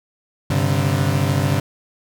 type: chord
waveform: 35% pulse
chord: G suspended fourth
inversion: none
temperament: equal with one note detuned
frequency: 98 / 133.18 / 146.83 Hz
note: G2 / C3 / D3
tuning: 0 / +31 / 0 cents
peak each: -19 dBFS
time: 0.5-1.6 s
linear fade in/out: 5 ms
effects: none